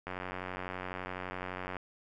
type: click train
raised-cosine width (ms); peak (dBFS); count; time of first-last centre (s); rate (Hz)
0.5; -23; 157; 0.07-1.767; 91.9
effects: none